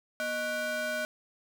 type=ring-modulated tone; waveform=square; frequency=430.7 Hz; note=A4; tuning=37 cents flat; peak=-28 dBFS; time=0.2-1.05 s; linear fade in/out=0 ms; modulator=1050 Hz; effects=none